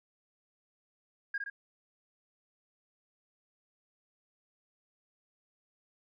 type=tone with echo; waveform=sine; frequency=1627 Hz; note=G#6; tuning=36 cents flat; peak=-30 dBFS; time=1.34-1.38 s; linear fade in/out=5 ms; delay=60 ms; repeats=2; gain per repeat=-4 dB; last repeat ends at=1.5 s; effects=tanh soft clip ceiling -27 dBFS